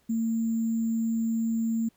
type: tone with sample-and-hold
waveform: sine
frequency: 226.4 Hz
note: A3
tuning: 50 cents sharp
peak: -24 dBFS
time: 0.09-1.89 s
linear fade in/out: 10 ms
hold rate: 7350 Hz
effects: pink hiss -67 dBFS RMS until 1.96 s